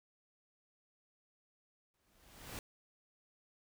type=noise with exponential growth; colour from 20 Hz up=pink; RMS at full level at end=-43 dBFS; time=1.94-2.59 s; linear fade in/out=1 ms; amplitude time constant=140 ms; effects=none